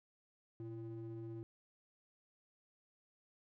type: ring-modulated tone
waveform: triangle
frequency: 227.7 Hz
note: A#3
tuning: 40 cents flat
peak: -38 dBFS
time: 0.6-1.43 s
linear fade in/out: 0 ms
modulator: 110 Hz
effects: tanh soft clip ceiling -37 dBFS

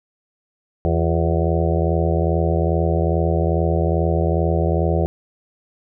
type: harmonic tone with a mistuned harmonic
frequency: 82.41 Hz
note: E2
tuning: in tune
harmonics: 1 / 2 / 4 / 5 / 6 / 7 / 8 / 9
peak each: -19 / -22 / -25 / -26 / -27 / -27 / -28 / -29 dBFS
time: 0.85-5.06 s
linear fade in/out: 0 ms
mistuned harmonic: 4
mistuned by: +69 cents
effects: none

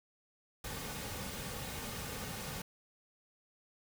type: noise with comb filter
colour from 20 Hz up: pink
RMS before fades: -42 dBFS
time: 0.64-2.62 s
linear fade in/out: 5 ms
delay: 3 ms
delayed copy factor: -0.5
effects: none

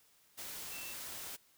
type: tone in noise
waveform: sine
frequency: 2676 Hz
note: E7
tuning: 25 cents sharp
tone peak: -48 dBFS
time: 0.71-0.94 s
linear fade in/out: 20 ms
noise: white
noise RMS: -45 dBFS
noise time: 0.37-1.37 s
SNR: -6 dB
effects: white hiss -68 dBFS RMS until 1.57 s

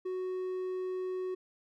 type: tone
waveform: triangle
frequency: 370 Hz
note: F#4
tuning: in tune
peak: -31 dBFS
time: 0.05-1.35 s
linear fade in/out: 10 ms
effects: none

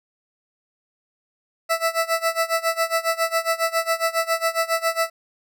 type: tone with tremolo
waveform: 20% pulse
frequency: 659.3 Hz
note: E5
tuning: in tune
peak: -12 dBFS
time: 1.69-5.1 s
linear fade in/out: 20 ms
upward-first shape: sine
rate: 7.3 Hz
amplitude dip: 90%
effects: none

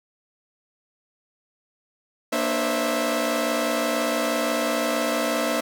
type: tone cluster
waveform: sawtooth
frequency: 236 / 296.1 / 510 / 536 / 657 Hz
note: A#3 / D4 / C5 / C5 / E5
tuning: +22 / +14 / -44 / +42 / -6 cents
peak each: -25 / -25 / -29 / -25 / -22 dBFS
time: 2.32-5.61 s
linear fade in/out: 10 ms
effects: none

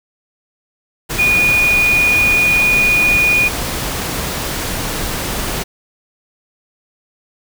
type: tone in noise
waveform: sine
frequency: 2454 Hz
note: D#7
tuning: 25 cents flat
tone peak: -10 dBFS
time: 1.18-3.49 s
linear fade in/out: 20 ms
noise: pink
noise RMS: -21 dBFS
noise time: 1.09-5.64 s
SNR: +8 dB
effects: none

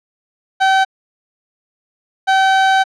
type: tone pair in turn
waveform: 30% pulse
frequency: 768 / 768 Hz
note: G5 / G5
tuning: -36 / -36 cents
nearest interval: unison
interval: 0 cents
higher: neither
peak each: -7 dBFS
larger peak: neither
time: 0.6-0.85 / 2.27-2.84 s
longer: second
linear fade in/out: 20 ms
effects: low-pass 4000 Hz 12 dB/octave

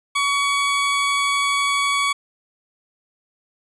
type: tone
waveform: 20% pulse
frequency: 1128 Hz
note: C#6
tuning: 30 cents sharp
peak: -13 dBFS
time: 0.15-2.13 s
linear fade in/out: 10 ms
effects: resampled to 22050 Hz

